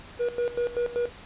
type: tone with tremolo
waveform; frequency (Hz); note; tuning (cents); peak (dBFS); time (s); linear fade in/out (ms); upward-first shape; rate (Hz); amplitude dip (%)
triangle; 481.1; B4; -45; -21; 0.19-1.1; 20; square; 5.2; 80
effects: pink hiss -46 dBFS RMS until 1.25 s + resampled to 8000 Hz